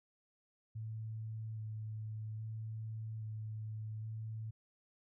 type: tone with vibrato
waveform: sine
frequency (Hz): 109.5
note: A2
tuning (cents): -8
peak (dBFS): -40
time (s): 0.75-4.51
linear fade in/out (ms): 10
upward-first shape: square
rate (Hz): 0.61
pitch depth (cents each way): 13
effects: none